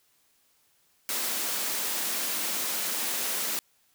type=high-pass noise; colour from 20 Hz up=white; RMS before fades=-30 dBFS; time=1.09-3.59 s; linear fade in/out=0 ms; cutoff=180 Hz; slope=48 dB/octave; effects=white hiss -67 dBFS RMS until 3.94 s